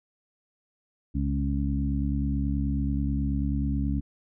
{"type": "harmonic tone with a mistuned harmonic", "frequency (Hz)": 69.3, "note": "C#2", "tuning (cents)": 0, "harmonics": [1, 2, 3, 4], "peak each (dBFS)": [-27, -31, -31, -31], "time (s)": [1.14, 4.01], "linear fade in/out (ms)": 20, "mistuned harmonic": 1, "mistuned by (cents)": -55, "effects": []}